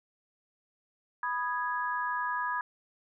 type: chord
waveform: sine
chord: G# minor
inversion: first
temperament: equal with one note detuned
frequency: 987.8 / 1236.6 / 1661.2 Hz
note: B5 / D#6 / G#6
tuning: 0 / -11 / 0 cents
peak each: -32 / -36 / -34 dBFS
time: 1.23-2.61 s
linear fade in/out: 2 ms
effects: none